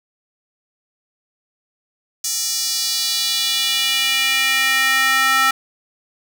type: tone with high-pass filter sweep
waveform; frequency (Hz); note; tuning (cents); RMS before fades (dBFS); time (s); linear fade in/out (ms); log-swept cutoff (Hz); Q
square; 265.4; C4; +25; -18; 2.24-5.51; 5; 6200 to 1400; 2.4
effects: none